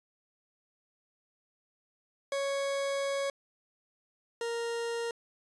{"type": "tone pair in turn", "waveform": "40% pulse", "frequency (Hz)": [554.4, 466.2], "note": ["C#5", "A#4"], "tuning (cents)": [0, 0], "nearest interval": "minor third", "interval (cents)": 300, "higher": "first", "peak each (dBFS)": [-29, -31], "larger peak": "first", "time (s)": [[2.32, 3.3], [4.41, 5.11]], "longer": "first", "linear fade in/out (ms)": 2, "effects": ["resampled to 22050 Hz"]}